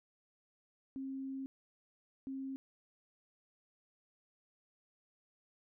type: tone bursts at uneven times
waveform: sine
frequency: 268.1 Hz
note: C4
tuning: 42 cents sharp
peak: -39 dBFS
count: 2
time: 0.96-1.46 / 2.27-2.56 s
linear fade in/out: 0 ms
effects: none